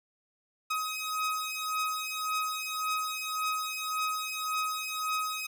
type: beating tone pair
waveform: sawtooth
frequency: 1263 / 1264.8 Hz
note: D#6 / D#6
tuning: +26 / +28 cents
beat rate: 1.8 Hz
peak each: -30 dBFS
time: 0.7-5.47 s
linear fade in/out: 10 ms
effects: none